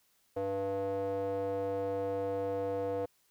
square tone with band-pass filter, 98 Hz, G2, in tune, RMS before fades -34 dBFS, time 0.36-3.06 s, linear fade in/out 10 ms, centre 550 Hz, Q 6.5, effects white hiss -71 dBFS RMS until 3.3 s

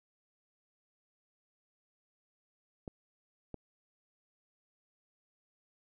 clicks, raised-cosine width 2 ms, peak -28 dBFS, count 2, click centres 2.878 / 3.543 s, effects none

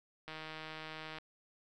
click train, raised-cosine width 0.3 ms, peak -29 dBFS, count 143, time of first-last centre 0.28-1.184 s, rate 157 Hz, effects none

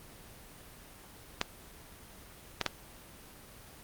clicks, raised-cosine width 0.2 ms, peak -10 dBFS, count 3, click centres 1.414 / 2.613 / 2.663 s, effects pink hiss -52 dBFS RMS until 3.83 s + Opus 24 kbps

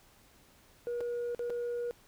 sine tone with dropouts, 479.2 Hz, A#4, 48 cents sharp, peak -30 dBFS, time 0.87-1.91 s, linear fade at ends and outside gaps 0 ms, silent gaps 1.006-1.01 / 1.348-1.393 / 1.498-1.503 s, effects tanh soft clip ceiling -31 dBFS + pink hiss -62 dBFS RMS until 2.07 s

